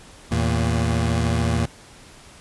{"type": "tone pair together", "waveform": "25% pulse", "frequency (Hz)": [80.6, 113.99], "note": ["E2", "A#2"], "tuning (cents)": [-38, -38], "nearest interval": "tritone", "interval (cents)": 600, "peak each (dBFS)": -18, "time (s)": [0.31, 1.66], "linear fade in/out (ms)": 10, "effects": ["pink hiss -46 dBFS RMS until 2.4 s", "resampled to 24000 Hz"]}